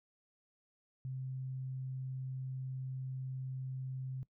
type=tone; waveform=sine; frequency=130.81 Hz; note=C3; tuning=in tune; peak=-38 dBFS; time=1.05-4.23 s; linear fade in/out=0 ms; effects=noise-tail reverb RT60 0.1 s tail -20 dB re dry